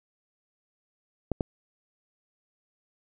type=clicks; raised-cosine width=2 ms; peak=-13 dBFS; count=2; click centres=1.317 / 1.408 s; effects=none